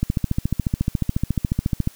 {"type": "click train", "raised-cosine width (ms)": 5, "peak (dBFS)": -7, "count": 27, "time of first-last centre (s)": [0.03, 1.874], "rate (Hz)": 14.1, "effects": ["white hiss -49 dBFS RMS until 1.95 s"]}